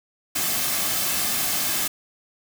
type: noise with comb filter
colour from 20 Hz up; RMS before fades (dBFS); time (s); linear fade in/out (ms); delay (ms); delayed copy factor
white; -24; 0.35-1.88; 10; 2.1; -0.5
effects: none